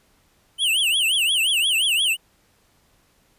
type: tone with vibrato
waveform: square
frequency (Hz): 2960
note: F#7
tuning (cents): 0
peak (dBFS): -18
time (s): 0.58-2.17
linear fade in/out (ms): 50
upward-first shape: triangle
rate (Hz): 5.7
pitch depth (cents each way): 250
effects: pink hiss -61 dBFS RMS until 3.38 s + resampled to 32000 Hz